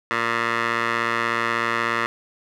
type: tone with band-pass filter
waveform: 15% pulse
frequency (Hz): 116.54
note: A#2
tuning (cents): 0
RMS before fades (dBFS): -23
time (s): 0.11-2.06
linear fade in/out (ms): 0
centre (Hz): 1600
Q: 2.2
effects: none